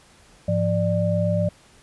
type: tone cluster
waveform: sine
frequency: 104.4 / 172.7 / 593 Hz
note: G#2 / F3 / D5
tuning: +10 / -19 / +17 cents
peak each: -23 dBFS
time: 0.48-1.49 s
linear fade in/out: 5 ms
effects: pink hiss -53 dBFS RMS until 1.82 s + resampled to 24000 Hz